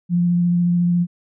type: tone with vibrato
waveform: sine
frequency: 174.61 Hz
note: F3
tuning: in tune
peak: -14 dBFS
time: 0.09-1.07 s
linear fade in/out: 50 ms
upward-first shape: sine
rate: 14 Hz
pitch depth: 13 cents each way
effects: none